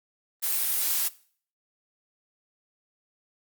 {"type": "noise", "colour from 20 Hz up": "blue", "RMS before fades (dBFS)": -26, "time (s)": [0.42, 1.09], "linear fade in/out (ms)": 20, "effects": ["noise-tail reverb RT60 0.5 s tail -20 dB re dry", "Opus 32 kbps"]}